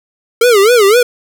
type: tone with vibrato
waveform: square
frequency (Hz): 440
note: A4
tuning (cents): 0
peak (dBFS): -6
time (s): 0.41-1.03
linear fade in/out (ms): 5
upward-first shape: sine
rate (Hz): 3.9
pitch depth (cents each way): 210
effects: none